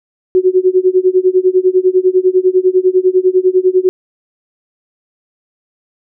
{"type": "tone with tremolo", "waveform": "sine", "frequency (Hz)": 370, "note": "F#4", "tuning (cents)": 0, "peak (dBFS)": -4, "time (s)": [0.35, 3.89], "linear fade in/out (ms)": 0, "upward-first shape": "sine", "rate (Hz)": 10, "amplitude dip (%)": 95, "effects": []}